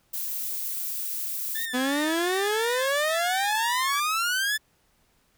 violet noise, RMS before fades -31 dBFS, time 0.13-1.66 s, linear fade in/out 10 ms
30% pulse tone with vibrato, 1751 Hz, A6, 9 cents flat, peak -28 dBFS, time 1.55-4 s, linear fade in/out 5 ms, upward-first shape triangle, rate 2.8 Hz, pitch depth 110 cents each way
sawtooth exponential sweep, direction up, 246.9 to 1760 Hz, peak -20 dBFS, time 1.73-4.58 s, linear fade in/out 20 ms
effects pink hiss -66 dBFS RMS until 5.37 s

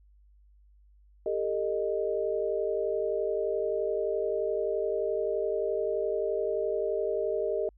sine tone cluster, 399.1 / 450.7 / 619 Hz, G4 / A4 / D#5, +31 / +42 / -9 cents, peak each -31 dBFS, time 1.26-7.69 s, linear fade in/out 2 ms, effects added 50 Hz sine -56 dBFS peak until 7.77 s

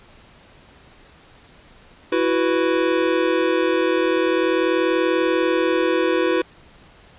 square chord, E suspended second, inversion none, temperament equal, 329.6 / 370 / 493.9 Hz, E4 / F#4 / B4, 0 / 0 / 0 cents, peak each -22 dBFS, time 2.12-6.42 s, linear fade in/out 5 ms, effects pink hiss -49 dBFS RMS until 7.18 s + resampled to 8000 Hz

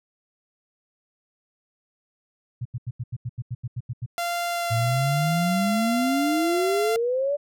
sine tone bursts, 121 Hz, B2, 35 cents flat, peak -26 dBFS, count 12, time 2.61-4.062 s, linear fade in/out 10 ms, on 44 ms, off 84 ms
sawtooth tone with vibrato, 689 Hz, F5, 24 cents flat, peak -21 dBFS, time 4.18-6.96 s, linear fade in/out 0 ms, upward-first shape sine, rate 1.1 Hz, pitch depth 10 cents each way
sine exponential sweep, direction up, 110 to 587.3 Hz, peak -21 dBFS, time 4.7-7.37 s, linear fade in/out 20 ms
effects none

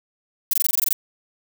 violet noise bursts, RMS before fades -19 dBFS, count 10, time 0.51-0.93 s, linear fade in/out 2 ms, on 24 ms, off 20 ms, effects none

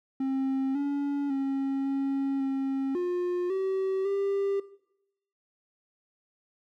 triangle tone with pitch steps, 267.1 / 283.7 / 271.9 / 273.5 / 269.9 / 356 / 382.5 / 396.3 Hz, C4 / C#4 / C#4 / C#4 / C#4 / F4 / G4 / G4, +36 / +40 / -33 / -23 / -46 / +33 / -42 / +19 cents, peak -24 dBFS, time 0.2-4.6 s, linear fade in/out 5 ms, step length 550 ms, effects noise-tail reverb RT60 0.8 s tail -18 dB re dry

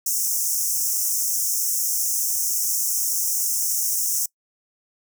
pink high-pass noise, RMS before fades -23 dBFS, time 0.06-4.26 s, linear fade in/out 5 ms, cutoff 5500 Hz, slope 96 dB/octave, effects noise-tail reverb RT60 0.1 s tail -24 dB re dry

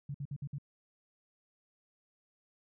sine tone bursts, 141.5 Hz, C#3, 36 cents sharp, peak -36 dBFS, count 5, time 0.09-0.584 s, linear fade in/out 5 ms, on 54 ms, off 56 ms, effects none

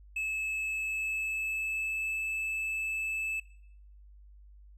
triangle tone with pitch glide, 2600 to 2620 Hz, E7 to E7, -24 to -11 cents, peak -29 dBFS, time 0.16-3.4 s, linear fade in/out 5 ms, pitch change +13 cents, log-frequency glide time 0.67-2.23 s, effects noise-tail reverb RT60 0.7 s tail -18 dB re dry + added 50 Hz sine -51 dBFS peak until 4.77 s

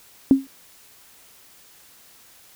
sine tone with exponential decay, 270 Hz, C#4, 45 cents flat, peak -6 dBFS, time 0.31-0.47 s, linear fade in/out 1 ms, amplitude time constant 34 ms, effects white hiss -51 dBFS RMS until 2.55 s

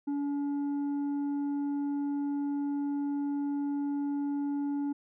sine tone with tanh clipping, 285.3 Hz, C#4, 50 cents sharp, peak -30 dBFS, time 0.07-4.93 s, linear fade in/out 10 ms, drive 5 dB, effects none

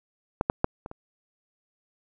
clicks, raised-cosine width 1 ms, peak -9 / -7 / -6 / -22 / -25 dBFS, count 5, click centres 0.411 / 0.499 / 0.644 / 0.861 / 0.914 s, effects none

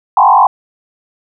sine tone with frequency modulation, 911 Hz, A#5, 40 cents flat, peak -4 dBFS, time 0.17-0.47 s, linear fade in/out 2 ms, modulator 48.9 Hz, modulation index 3.3, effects none

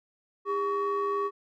triangle ring-modulated tone, 362.3 Hz, F#4, 36 cents flat, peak -21 dBFS, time 0.45-1.31 s, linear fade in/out 50 ms, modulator 766 Hz, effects none

